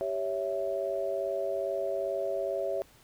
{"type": "chord", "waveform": "sine", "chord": "C# diminished", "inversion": "second", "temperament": "equal with one note detuned", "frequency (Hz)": [392, 556.9, 659.3], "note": ["G4", "C#5", "E5"], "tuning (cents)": [0, 8, 0], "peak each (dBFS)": [-35, -32, -33], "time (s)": [0.01, 2.82], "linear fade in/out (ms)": 0, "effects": ["pink hiss -59 dBFS RMS until 3.03 s"]}